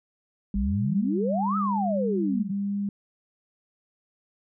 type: tone with vibrato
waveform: sine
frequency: 199.3 Hz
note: G3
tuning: 29 cents sharp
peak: -25 dBFS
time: 0.54-2.89 s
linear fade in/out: 2 ms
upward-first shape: triangle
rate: 1 Hz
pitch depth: 21 cents each way
type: exponential two-way sweep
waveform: sine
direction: up then down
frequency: 49.82 to 1326 to 179.7 Hz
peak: -25 dBFS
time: 0.55-2.51 s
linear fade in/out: 10 ms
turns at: 1.57 s
effects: none